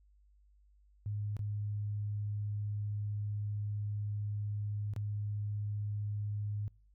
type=tone with dropouts; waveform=sine; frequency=103.83 Hz; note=G#2; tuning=in tune; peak=-34 dBFS; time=1.06-6.68 s; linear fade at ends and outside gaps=0 ms; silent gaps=1.367-1.392 / 4.936-4.963 s; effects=noise-tail reverb RT60 0.4 s tail -26 dB re dry + added 50 Hz sine -62 dBFS peak until 6.94 s